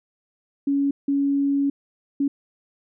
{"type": "tone bursts at uneven times", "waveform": "sine", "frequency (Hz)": 280, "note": "C#4", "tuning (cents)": 18, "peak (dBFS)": -18, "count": 3, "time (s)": [[0.67, 0.91], [1.08, 1.7], [2.2, 2.28]], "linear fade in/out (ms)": 5, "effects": []}